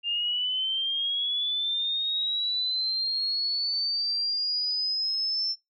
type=linear sweep; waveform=sine; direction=up; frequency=2794 to 5360 Hz; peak=-25 dBFS; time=0.03-5.56 s; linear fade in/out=50 ms; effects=noise-tail reverb RT60 0.2 s tail -26 dB re dry